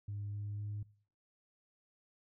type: tone with pitch steps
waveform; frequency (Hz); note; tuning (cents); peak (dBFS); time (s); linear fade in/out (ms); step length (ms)
sine; 102.2 / 103.03 / 103.87; G#2 / G#2 / G#2; -27 / -13 / +1; -37; 0.08-0.83; 5; 250
effects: noise-tail reverb RT60 0.5 s tail -22 dB re dry + tanh soft clip ceiling -35 dBFS